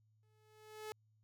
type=tone with exponential growth; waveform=sawtooth; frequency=430.1 Hz; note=A4; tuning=39 cents flat; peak=-38 dBFS; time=0.23-0.92 s; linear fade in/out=0 ms; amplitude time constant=150 ms; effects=added 108 Hz sine -70 dBFS peak until 1.23 s